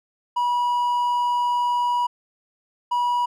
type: tone pair in turn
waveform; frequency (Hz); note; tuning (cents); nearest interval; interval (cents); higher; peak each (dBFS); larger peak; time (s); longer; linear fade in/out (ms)
triangle; 971 / 971; B5 / B5; -30 / -30; unison; 0; neither; -17; neither; 0.36-2.07 / 2.91-3.26; first; 10
effects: none